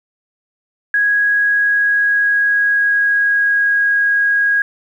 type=tone with pitch glide; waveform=sine; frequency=1657 to 1643.7 Hz; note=G#6 to G#6; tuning=-4 to -18 cents; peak=-11 dBFS; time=0.94-4.62 s; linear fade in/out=2 ms; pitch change=-14 cents; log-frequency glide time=1.28-3.79 s; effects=8-bit